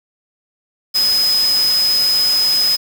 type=tone in noise; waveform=sine; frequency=5050 Hz; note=D#8; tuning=25 cents sharp; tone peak=-12 dBFS; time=0.94-2.77 s; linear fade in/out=20 ms; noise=white; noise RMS=-25 dBFS; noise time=0.94-2.77 s; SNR=+10 dB; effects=none